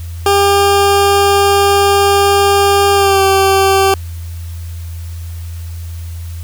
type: tone with pitch glide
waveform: 20% pulse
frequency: 400.2 to 388.6 Hz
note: G4 to G4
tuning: +36 to -15 cents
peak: -3 dBFS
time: 0.26-3.94 s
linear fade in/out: 2 ms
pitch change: -51 cents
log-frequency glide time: 2.94-3.22 s
effects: added 84 Hz sine -22 dBFS peak until 6.43 s + white hiss -40 dBFS RMS until 6.43 s